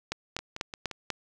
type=two click trains; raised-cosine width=0.2 ms; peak=-20 / -13 dBFS; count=4 / 5; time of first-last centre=0.39-0.913 / 0.12-1.103 s; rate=5.74 / 4.07 Hz; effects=none